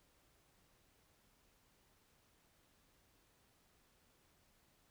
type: silence
effects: pink hiss -73 dBFS RMS until 4.9 s